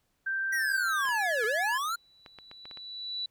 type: tone with pitch glide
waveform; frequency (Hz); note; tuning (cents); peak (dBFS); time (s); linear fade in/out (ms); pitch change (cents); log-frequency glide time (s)
sine; 1568 to 1700.1; G6 to G#6; 0 to +40; -28; 0.26-1.78; 10; +140; 0.98-1.12
type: linear two-way sweep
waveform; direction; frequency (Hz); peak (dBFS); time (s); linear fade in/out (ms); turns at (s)
square; down then up; 1947 to 415.3 to 1422; -30; 0.52-1.96; 10; 1.45
type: clicks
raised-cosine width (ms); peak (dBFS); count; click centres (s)
0.3; -30; 9; 1.054 / 1.089 / 1.439 / 2.262 / 2.387 / 2.514 / 2.655 / 2.712 / 2.773
type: tone with exponential growth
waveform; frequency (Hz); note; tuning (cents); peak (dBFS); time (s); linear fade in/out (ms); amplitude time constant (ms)
sine; 3951; B7; 0; -30; 1.69-3.26; 5; 340
effects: pink hiss -75 dBFS RMS until 3.3 s